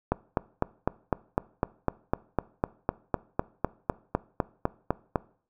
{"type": "click train", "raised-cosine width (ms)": 1, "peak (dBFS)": -9, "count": 21, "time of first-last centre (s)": [0.12, 5.158], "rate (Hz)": 3.97, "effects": ["noise-tail reverb RT60 0.5 s tail -21 dB re dry"]}